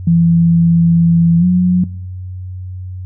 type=tone with pitch glide; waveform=sine; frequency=168.2 to 180.27 Hz; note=E3 to F#3; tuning=+35 to -45 cents; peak=-7 dBFS; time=0.07-1.84 s; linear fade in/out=5 ms; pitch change=+120 cents; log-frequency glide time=1.39-1.45 s; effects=noise-tail reverb RT60 1.0 s tail -22 dB re dry + added 92 Hz sine -23 dBFS peak until 3.05 s